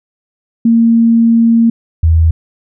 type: tone pair in turn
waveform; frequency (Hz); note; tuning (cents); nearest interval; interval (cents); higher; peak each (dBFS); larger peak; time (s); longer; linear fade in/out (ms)
sine; 230 / 81.32; A#3 / E2; -23 / -23; octave + tritone; 1800; first; -5; neither; 0.65-1.7 / 2.03-2.31; first; 5
effects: none